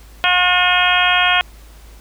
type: harmonic tone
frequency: 360 Hz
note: F#4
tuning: 47 cents flat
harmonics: 2 / 3 / 4 / 5 / 6 / 7 / 8 / 9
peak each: -19 / -21 / -18 / -22 / -23 / -18 / -22 / -19 dBFS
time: 0.24-1.41 s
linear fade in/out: 0 ms
effects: added 53 Hz sine -39 dBFS peak until 2 s + pink hiss -47 dBFS RMS until 2 s